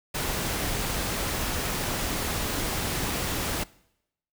pink noise, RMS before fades -29 dBFS, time 0.14-3.64 s, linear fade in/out 10 ms, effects noise-tail reverb RT60 0.8 s tail -22 dB re dry

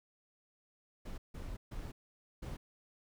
brown noise bursts at uneven times, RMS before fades -43 dBFS, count 4, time 1.05-1.18 / 1.34-1.57 / 1.71-1.92 / 2.42-2.57 s, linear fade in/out 10 ms, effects none

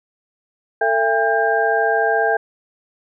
sine tone cluster, 447.4 / 671 / 805 / 1596 Hz, A4 / E5 / G5 / G6, +29 / +31 / +46 / +31 cents, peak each -20 dBFS, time 0.81-2.37 s, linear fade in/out 5 ms, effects none

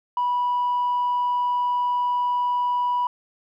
triangle tone with tanh clipping, 980 Hz, B5, 14 cents flat, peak -20 dBFS, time 0.17-3.07 s, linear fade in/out 2 ms, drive 5 dB, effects none

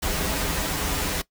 pink noise with comb filter, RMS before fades -26 dBFS, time 0.02-1.22 s, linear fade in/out 10 ms, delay 8.6 ms, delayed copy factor -0.75, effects noise-tail reverb RT60 0.1 s tail -19 dB re dry

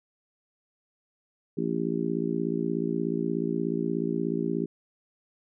harmonic tone, 56.7 Hz, A#1, 47 cents flat, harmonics 3 / 4 / 5 / 6 / 7, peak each -32 / -32 / -32 / -32 / -32 dBFS, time 1.57-4.66 s, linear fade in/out 10 ms, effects none

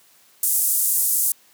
pink band-pass noise, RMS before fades -20 dBFS, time 0.43-1.32 s, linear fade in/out 2 ms, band 8700 to 16000 Hz, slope 24 dB/octave, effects white hiss -55 dBFS RMS until 1.53 s + high-pass 150 Hz 12 dB/octave

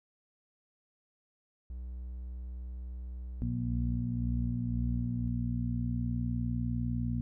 triangle tone, 61.74 Hz, B1, in tune, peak -36 dBFS, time 1.7-5.28 s, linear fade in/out 0 ms
harmonic tone, 59.8 Hz, A#1, 45 cents sharp, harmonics 1 / 2 / 3 / 4, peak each -36 / -33 / -41 / -35 dBFS, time 3.42-7.21 s, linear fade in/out 0 ms
effects none

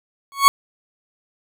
40% pulse tone with exponential growth, 1108.7 Hz, C#6, in tune, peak -3 dBFS, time 0.32-0.48 s, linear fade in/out 0 ms, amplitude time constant 34 ms, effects none

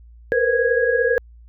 sine tone cluster, 463.6 / 481.1 / 514 / 1654 Hz, A#4 / B4 / C5 / G#6, -10 / -45 / -31 / -8 cents, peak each -21 dBFS, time 0.32-1.18 s, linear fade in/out 0 ms, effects added 58 Hz sine -42 dBFS peak until 1.48 s

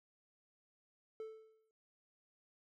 triangle tone with exponential decay, 440 Hz, A4, in tune, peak -39 dBFS, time 1.2-1.71 s, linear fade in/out 1 ms, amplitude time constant 110 ms, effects none

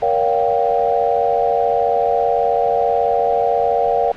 sine chord, G half-diminished seventh, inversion first, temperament just, 470.4 / 564.5 / 705.6 / 784 Hz, Bb4 / Db5 / F5 / G5, +16 / +31 / +18 / 0 cents, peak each -19 / -20 / -18 / -20 dBFS, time 0.02-4.12 s, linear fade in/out 5 ms, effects pink hiss -38 dBFS RMS until 4.16 s + low-pass 3000 Hz 12 dB/octave

